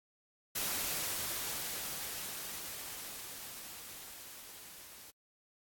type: noise with level ramp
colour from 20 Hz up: white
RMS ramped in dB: -35 to -53 dBFS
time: 0.55-5.11 s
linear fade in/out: 10 ms
effects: AAC 64 kbps